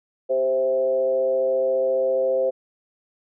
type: tone with frequency modulation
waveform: sine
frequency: 523.3 Hz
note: C5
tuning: in tune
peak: -18 dBFS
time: 0.29-2.51 s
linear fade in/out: 20 ms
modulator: 132 Hz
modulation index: 0.64
effects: none